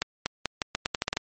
accelerating click train, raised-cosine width 0.2 ms, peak -8 dBFS, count 11, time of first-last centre 0.02-1.17 s, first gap 240 ms, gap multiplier 0.82, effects MP3 32 kbps

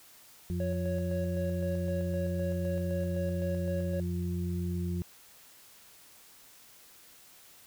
harmonic tone, 87.9 Hz, F2, 12 cents sharp, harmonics 1 / 2 / 4, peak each -33 / -33 / -41 dBFS, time 0.5-5.02 s, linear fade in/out 0 ms
triangle tone with tremolo, 554.4 Hz, C#5, in tune, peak -31 dBFS, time 0.6-4 s, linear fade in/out 2 ms, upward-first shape square, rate 3.9 Hz, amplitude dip 40%
effects white hiss -56 dBFS RMS until 7.66 s

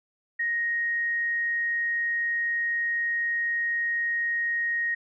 sine tone, 1872 Hz, A#6, 7 cents sharp, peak -24 dBFS, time 0.39-4.95 s, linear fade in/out 10 ms, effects none

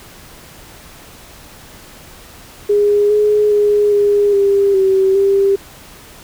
sine tone with pitch steps, 411.6 / 419.9 / 414.4 / 409 / 398.3 / 383.7 / 394.5 Hz, G#4 / G#4 / G#4 / G#4 / G4 / G4 / G4, -16 / +19 / -4 / -26 / +28 / -37 / +11 cents, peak -9 dBFS, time 2.69-5.56 s, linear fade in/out 10 ms, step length 410 ms, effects pink hiss -39 dBFS RMS until 6.23 s

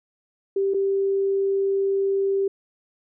sine tone with dropouts, 392 Hz, G4, in tune, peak -19 dBFS, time 0.56-2.48 s, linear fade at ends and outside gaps 5 ms, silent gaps 0.738-0.743 s, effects none

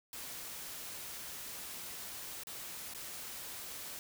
white noise with dropouts, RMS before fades -45 dBFS, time 0.13-3.99 s, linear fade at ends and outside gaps 1 ms, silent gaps 2.435-2.47 / 2.937-2.947 s, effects none

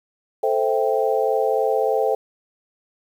sine chord, A minor seventh, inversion none, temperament equal, 440 / 523.3 / 659.3 / 784 Hz, A4 / C5 / E5 / G5, 0 / 0 / 0 / 0 cents, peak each -21 / -22 / -25 / -24 dBFS, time 0.43-2.15 s, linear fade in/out 5 ms, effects 8-bit

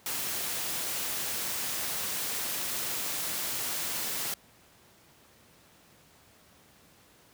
white noise, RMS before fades -33 dBFS, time 0.06-4.34 s, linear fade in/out 2 ms, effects pink hiss -59 dBFS RMS until 7.33 s + high-pass 80 Hz 12 dB/octave

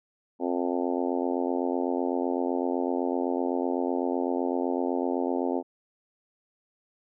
harmonic tone, 87.9 Hz, F2, 12 cents sharp, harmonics 3 / 4 / 5 / 6 / 7 / 8 / 9 / 10, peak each -29 / -31 / -33 / -35 / -36 / -37 / -38 / -39 dBFS, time 0.39-5.63 s, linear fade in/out 50 ms, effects none

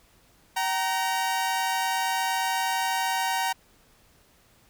sawtooth tone pair together, 764 / 932.9 Hz, G5 / A#5, -45 / +1 cents, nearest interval minor third, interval 346 cents, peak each -24 / -23 dBFS, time 0.56-3.53 s, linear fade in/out 10 ms, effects pink hiss -60 dBFS RMS until 4.69 s

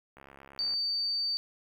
click train, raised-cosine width 0.5 ms, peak -35 dBFS, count 40, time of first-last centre 0.17-0.738 s, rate 68.7 Hz
sine tone, 4598 Hz, D8, 37 cents flat, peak -28 dBFS, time 0.59-1.37 s, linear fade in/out 0 ms
effects 10-bit

